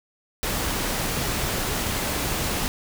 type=noise; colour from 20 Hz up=pink; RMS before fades=-26 dBFS; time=0.43-2.68 s; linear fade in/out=0 ms; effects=none